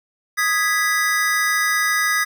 square chord, G# minor, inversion second, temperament equal, 1244.5 / 1661.2 / 1975.5 Hz, D#6 / G#6 / B6, 0 / 0 / 0 cents, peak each -24 / -22 / -21 dBFS, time 0.37-2.25 s, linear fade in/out 20 ms, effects none

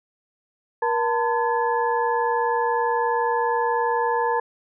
sine tone cluster, 475.3 / 894 / 1014 / 1703 Hz, A#4 / A5 / B5 / G#6, +34 / +27 / +45 / +43 cents, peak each -24 / -22 / -28 / -30 dBFS, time 0.82-4.4 s, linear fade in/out 5 ms, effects none

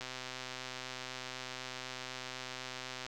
click train, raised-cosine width 0.2 ms, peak -24 dBFS, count 392, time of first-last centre 0.01-3.065 s, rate 128 Hz, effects none

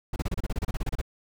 brown noise bursts, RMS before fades -27 dBFS, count 15, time 0.13-1.015 s, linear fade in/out 5 ms, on 31 ms, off 30 ms, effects none

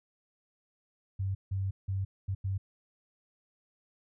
sine tone bursts at uneven times, 96.6 Hz, G2, 25 cents flat, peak -29 dBFS, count 5, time 1.19-1.35 / 1.51-1.71 / 1.88-2.05 / 2.28-2.35 / 2.44-2.58 s, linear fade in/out 10 ms, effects none

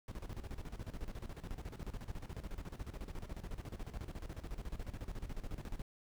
brown noise with tremolo, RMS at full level -42 dBFS, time 0.08-5.82 s, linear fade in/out 2 ms, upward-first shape square, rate 14 Hz, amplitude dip 75%, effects none

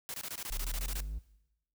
white noise bursts, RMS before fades -40 dBFS, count 13, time 0.09-1.004 s, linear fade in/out 0 ms, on 50 ms, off 22 ms
triangle exponential sweep, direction up, 32.39 to 55 Hz, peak -32 dBFS, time 0.5-1.19 s, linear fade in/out 10 ms
effects noise-tail reverb RT60 0.9 s tail -19 dB re dry

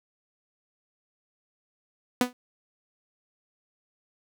sawtooth tone with exponential decay, 248.1 Hz, B3, 8 cents sharp, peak -12 dBFS, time 2.21-2.33 s, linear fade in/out 2 ms, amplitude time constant 25 ms, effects none

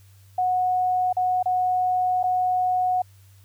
sine tone with dropouts, 733 Hz, F#5, 16 cents flat, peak -19 dBFS, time 0.38-3.02 s, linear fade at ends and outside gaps 5 ms, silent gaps 1.128-1.167 / 1.428-1.457 / 2.23-2.238 s, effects added 97 Hz sine -49 dBFS peak until 3.44 s + white hiss -60 dBFS RMS until 3.44 s

